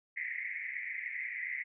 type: band-pass noise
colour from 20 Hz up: pink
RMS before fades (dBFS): -39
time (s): 0.16-1.64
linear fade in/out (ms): 20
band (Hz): 1900 to 2200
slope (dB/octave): 96
effects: none